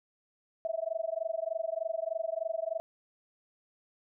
sine tone with amplitude modulation, 654 Hz, E5, 14 cents flat, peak -27 dBFS, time 0.65-2.8 s, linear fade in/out 0 ms, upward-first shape sine, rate 23.3 Hz, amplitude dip 100%, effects none

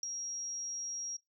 sine tone with ADSR envelope, 5640 Hz, F8, 16 cents sharp, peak -28 dBFS, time 0.03-1.17 s, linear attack 3 ms, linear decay 4 ms, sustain -9 dB, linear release 9 ms, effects noise-tail reverb RT60 0.2 s tail -20 dB re dry + tanh soft clip ceiling -27 dBFS

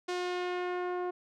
sawtooth tone with low-pass filter sweep, 358.8 Hz, F4, 47 cents sharp, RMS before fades -34 dBFS, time 0.08-1.11 s, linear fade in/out 10 ms, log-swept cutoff 6100 to 1000 Hz, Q 0.95, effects none

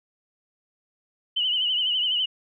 sine tone with vibrato, 2979 Hz, F#7, 11 cents sharp, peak -21 dBFS, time 1.36-2.26 s, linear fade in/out 10 ms, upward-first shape triangle, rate 12 Hz, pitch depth 84 cents each way, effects none

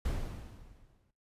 brown noise with exponential decay, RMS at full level -31 dBFS, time 0.05-1.11 s, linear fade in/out 5 ms, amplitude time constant 230 ms, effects noise-tail reverb RT60 0.3 s tail -20 dB re dry + resampled to 32000 Hz

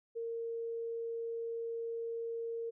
sine tone, 460.8 Hz, A#4, 20 cents flat, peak -36 dBFS, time 0.15-2.71 s, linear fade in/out 20 ms, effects none

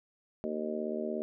harmonic tone, 77 Hz, D#2, 17 cents flat, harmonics 3 / 4 / 5 / 6 / 7 / 8, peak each -37 / -43 / -37 / -42 / -44 / -38 dBFS, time 0.44-1.22 s, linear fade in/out 0 ms, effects none

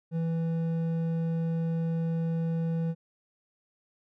triangle tone with hard clipping, 164.81 Hz, E3, in tune, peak -28 dBFS, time 0.11-2.95 s, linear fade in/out 50 ms, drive 10 dB, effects none

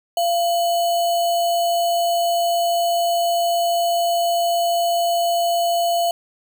sine tone with sample-and-hold, 687 Hz, F5, 29 cents flat, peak -16 dBFS, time 0.17-6.11 s, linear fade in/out 2 ms, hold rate 3675 Hz, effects none

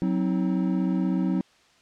triangle chord, C diminished, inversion second, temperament equal with one note detuned, 185 / 261.6 / 317.8 Hz, Gb3 / C4 / Eb4, 0 / 0 / +37 cents, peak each -22 / -26 / -27 dBFS, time 0.02-1.41 s, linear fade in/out 0 ms, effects white hiss -59 dBFS RMS until 1.81 s + low-pass 5000 Hz 12 dB/octave

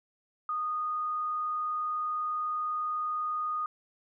sine tone, 1234 Hz, D#6, 15 cents flat, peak -29 dBFS, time 0.49-3.66 s, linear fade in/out 2 ms, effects none

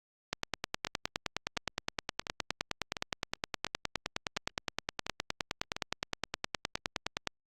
two click trains, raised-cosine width 0.2 ms, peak -17 / -13 dBFS, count 8 / 68, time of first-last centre 0.87-5.765 / 0.33-7.273 s, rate 1.43 / 9.65 Hz, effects Opus 48 kbps

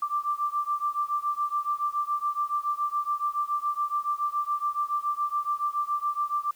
sine beating tone pair, 1174.7 / 1181.8 Hz, D6 / D6, 0 / +10 cents, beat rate 7.1 Hz, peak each -28 / -29 dBFS, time 0.02-6.51 s, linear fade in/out 5 ms, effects white hiss -58 dBFS RMS until 6.55 s

